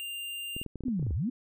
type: tone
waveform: square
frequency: 2794 Hz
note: F7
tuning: in tune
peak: -36 dBFS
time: 0-0.63 s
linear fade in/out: 0 ms
type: clicks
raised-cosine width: 3 ms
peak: -26 dBFS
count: 11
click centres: 0.565 / 0.615 / 0.663 / 0.757 / 0.807 / 0.837 / 0.883 / 0.996 / 1.027 / 1.067 / 1.108 s
type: linear two-way sweep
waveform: sine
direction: down then up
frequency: 270 to 62.4 to 270 Hz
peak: -27 dBFS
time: 0.85-1.3 s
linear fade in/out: 10 ms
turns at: 1.14 s
effects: none